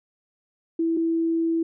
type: tone pair in turn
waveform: sine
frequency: 329.6 / 329.6 Hz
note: E4 / E4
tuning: 0 / 0 cents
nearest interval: unison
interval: 0 cents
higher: neither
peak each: -20 dBFS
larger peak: neither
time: 0.79-0.97 / 0.97-1.63 s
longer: second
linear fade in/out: 5 ms
effects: none